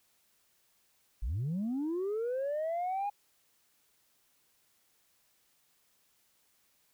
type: linear sweep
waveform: sine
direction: up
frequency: 41.48 to 827 Hz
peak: -29 dBFS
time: 1.22-3.1 s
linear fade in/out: 10 ms
effects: tanh soft clip ceiling -29 dBFS + white hiss -71 dBFS RMS until 6.93 s